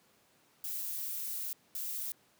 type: noise bursts at uneven times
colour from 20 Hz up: violet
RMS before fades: -38 dBFS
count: 2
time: 0.64-1.53 / 1.75-2.12 s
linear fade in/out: 2 ms
effects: pink hiss -67 dBFS RMS until 2.39 s + high-pass 150 Hz 12 dB/octave